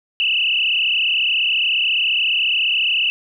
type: tone with frequency modulation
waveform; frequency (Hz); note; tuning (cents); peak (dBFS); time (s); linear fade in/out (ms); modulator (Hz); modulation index
sine; 2794; F7; 0; -15; 0.2-3.1; 0; 34.4; 5.3
effects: none